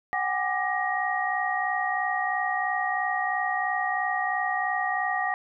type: tone cluster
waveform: sine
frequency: 745 / 808 / 1186 / 1886 Hz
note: F#5 / G#5 / D6 / A#6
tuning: +12 / -48 / +17 / +20 cents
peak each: -29 / -31 / -33 / -28 dBFS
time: 0.13-5.34 s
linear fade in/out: 0 ms
effects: none